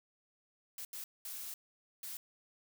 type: noise bursts at uneven times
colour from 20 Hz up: blue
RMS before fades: -44 dBFS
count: 4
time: 0.78-0.85 / 0.93-1.04 / 1.25-1.54 / 2.03-2.17 s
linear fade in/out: 2 ms
effects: none